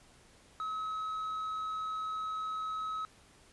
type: tone with tanh clipping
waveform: triangle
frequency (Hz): 1282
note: E6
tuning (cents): -49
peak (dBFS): -35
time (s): 0.6-3.05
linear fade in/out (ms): 0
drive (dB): 8
effects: pink hiss -61 dBFS RMS until 3.52 s + resampled to 24000 Hz